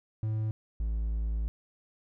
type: tone pair in turn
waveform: triangle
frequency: 109 / 54.94 Hz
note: A2 / A1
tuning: -16 / -2 cents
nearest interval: octave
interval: 1186 cents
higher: first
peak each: -26 dBFS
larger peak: neither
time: 0.23-0.51 / 0.8-1.48 s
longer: second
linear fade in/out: 0 ms
effects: none